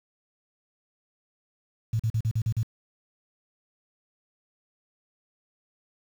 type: tone bursts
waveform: sine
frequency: 111.7 Hz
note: A2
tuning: 27 cents sharp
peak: -22 dBFS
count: 7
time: 1.93-2.631 s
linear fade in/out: 5 ms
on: 65 ms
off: 41 ms
effects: 8-bit